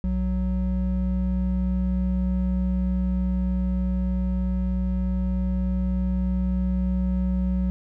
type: tone pair together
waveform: triangle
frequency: 61.74 / 185.01 Hz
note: B1 / F#3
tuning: 0 / 0 cents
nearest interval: octave + perfect fifth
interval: 1900 cents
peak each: -22 / -22 dBFS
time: 0.04-7.7 s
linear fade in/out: 0 ms
effects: none